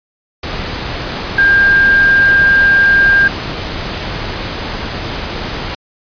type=tone in noise; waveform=sine; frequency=1600 Hz; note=G6; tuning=35 cents sharp; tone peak=-6 dBFS; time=1.38-3.28 s; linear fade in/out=5 ms; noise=pink; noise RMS=-21 dBFS; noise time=0.43-5.75 s; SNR=+12 dB; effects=resampled to 11025 Hz